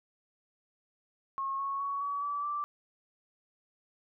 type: tone with pitch steps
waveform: sine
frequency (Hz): 1086 / 1102.4 / 1119.1 / 1136 / 1153.2 / 1170.7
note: C#6 / C#6 / C#6 / C#6 / D6 / D6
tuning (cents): -36 / -10 / +16 / +42 / -32 / -6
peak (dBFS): -31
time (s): 1.38-2.64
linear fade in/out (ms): 0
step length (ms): 210
effects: none